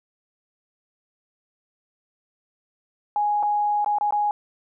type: tone with dropouts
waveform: sine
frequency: 830.6 Hz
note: G#5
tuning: in tune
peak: -19 dBFS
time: 3.16-4.31 s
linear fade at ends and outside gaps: 1 ms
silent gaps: 3.428-3.432 / 3.846-3.861 / 3.985-4.01 / 4.108-4.124 s
effects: none